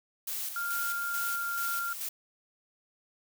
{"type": "noise with tremolo", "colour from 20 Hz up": "blue", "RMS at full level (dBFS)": -35, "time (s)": [0.27, 2.09], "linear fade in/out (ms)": 5, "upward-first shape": "square", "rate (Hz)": 2.3, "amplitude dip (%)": 45}
{"type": "tone with pitch glide", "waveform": "sine", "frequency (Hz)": [1396.9, 1388.9], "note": ["F6", "F6"], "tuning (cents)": [0, -10], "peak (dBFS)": -31, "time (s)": [0.56, 1.93], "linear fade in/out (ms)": 2, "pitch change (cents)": -10, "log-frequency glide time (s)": [1.11, 1.74]}
{"effects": []}